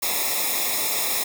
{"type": "noise with comb filter", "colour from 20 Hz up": "white", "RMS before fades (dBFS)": -24, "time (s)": [0.02, 1.24], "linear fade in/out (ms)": 10, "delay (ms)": 0.66, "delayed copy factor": -1, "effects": []}